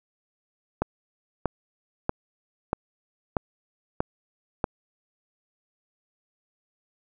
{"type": "click train", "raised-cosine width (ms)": 1, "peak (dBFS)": -9, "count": 7, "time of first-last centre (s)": [0.82, 4.642], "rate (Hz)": 1.57, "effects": []}